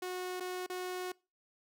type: tone with dropouts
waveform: sawtooth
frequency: 365.1 Hz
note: F#4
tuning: 23 cents flat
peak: -33 dBFS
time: 0.02-1.12 s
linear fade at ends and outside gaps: 5 ms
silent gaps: 0.4-0.405 / 0.664-0.698 s
effects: noise-tail reverb RT60 0.3 s tail -24 dB re dry